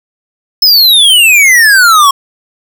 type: exponential sweep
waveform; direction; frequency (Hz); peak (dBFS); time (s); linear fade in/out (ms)
square; down; 5260 to 1080; -3; 0.62-2.11; 5
effects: none